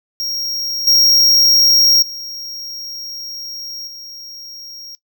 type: tone with level steps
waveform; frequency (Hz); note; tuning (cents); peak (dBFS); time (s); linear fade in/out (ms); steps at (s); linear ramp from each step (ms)
square; 5588; F8; 0; -20 / -9 / -27 / -32; 0.2-4.95; 0; 0.87 / 2.02 / 3.87; 5
effects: noise-tail reverb RT60 0.1 s tail -18 dB re dry